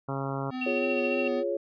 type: harmonic tone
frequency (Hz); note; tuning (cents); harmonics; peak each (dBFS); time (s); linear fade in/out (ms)
136.7; C#3; -24; 1 / 2 / 3 / 4 / 5 / 6 / 7 / 8 / 9 / 10; -33 / -36 / -38 / -39 / -40 / -41 / -41 / -42 / -43 / -43; 0.08-0.51; 10
type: tone with vibrato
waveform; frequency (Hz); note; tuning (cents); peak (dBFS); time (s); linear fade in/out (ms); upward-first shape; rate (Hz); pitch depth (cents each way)
square; 252.5; B3; +39; -32; 0.5-1.44; 50; sine; 3.3; 22
type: tone with tremolo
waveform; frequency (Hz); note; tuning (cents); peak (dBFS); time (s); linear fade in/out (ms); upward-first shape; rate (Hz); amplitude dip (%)
sine; 2729; F7; -41; -28; 0.61-1.28; 5; triangle; 14; 65
type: chord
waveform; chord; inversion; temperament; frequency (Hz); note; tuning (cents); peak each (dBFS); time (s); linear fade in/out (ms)
sine; Db major; first; equal; 349.2 / 415.3 / 554.4; F4 / Ab4 / Db5; 0 / 0 / 0; -32 / -32 / -29; 0.66-1.57; 5
effects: resampled to 11025 Hz